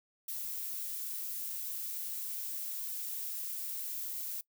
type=noise; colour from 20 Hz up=violet; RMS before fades=-39 dBFS; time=0.28-4.41 s; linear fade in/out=5 ms; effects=noise-tail reverb RT60 0.1 s tail -22 dB re dry